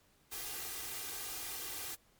white noise with comb filter, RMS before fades -42 dBFS, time 0.31-1.96 s, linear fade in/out 20 ms, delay 2.5 ms, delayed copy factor +0.65, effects pink hiss -69 dBFS RMS until 2.19 s + MP3 96 kbps

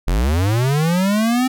square linear sweep, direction up, 37.58 to 261.6 Hz, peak -15 dBFS, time 0.07-1.48 s, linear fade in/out 10 ms, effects none

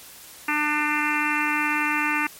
harmonic tone, 299 Hz, D4, 31 cents sharp, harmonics 1 / 3 / 4 / 5 / 6 / 7 / 8 / 9, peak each -29 / -29 / -29 / -29 / -29 / -29 / -29 / -29 dBFS, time 0.48-2.27 s, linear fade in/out 5 ms, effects white hiss -44 dBFS RMS until 2.39 s + MP3 64 kbps

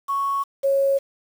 sine tone pair in turn, 1108.7 / 549.4 Hz, C#6 / C#5, 0 / -16 cents, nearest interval octave, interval 1216 cents, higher first, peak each -20 / -16 dBFS, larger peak second, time 0.08-0.44 / 0.63-0.99 s, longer neither, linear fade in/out 20 ms, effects 7-bit

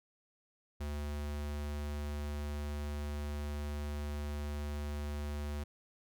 square tone, 73.42 Hz, D2, in tune, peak -37 dBFS, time 0.8-5.64 s, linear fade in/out 10 ms, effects none

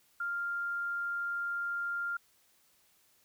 sine tone, 1396.9 Hz, F6, in tune, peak -32 dBFS, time 0.2-2.17 s, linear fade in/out 5 ms, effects white hiss -68 dBFS RMS until 3.24 s

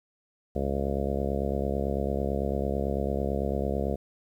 harmonic tone, 69 Hz, C#2, 7 cents flat, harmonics 1 / 2 / 3 / 4 / 5 / 6 / 7 / 8 / 9 / 10, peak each -31 / -36 / -33 / -39 / -38 / -35 / -35 / -36 / -37 / -39 dBFS, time 0.55-3.96 s, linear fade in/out 10 ms, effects 10-bit

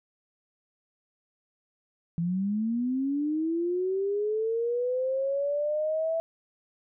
sine linear sweep, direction up, 164.81 to 661 Hz, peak -25 dBFS, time 2.18-6.2 s, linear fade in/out 0 ms, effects none

